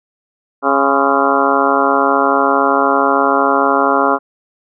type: harmonic tone with a mistuned harmonic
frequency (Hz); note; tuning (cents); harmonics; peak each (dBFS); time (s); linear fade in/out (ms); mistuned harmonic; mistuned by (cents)
138.1; C#3; -6; 2 / 3 / 4 / 5 / 6 / 7 / 8 / 9 / 10; -19 / -19 / -19 / -19 / -19 / -19 / -19 / -19 / -19; 0.62-4.19; 50; 7; +79
effects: none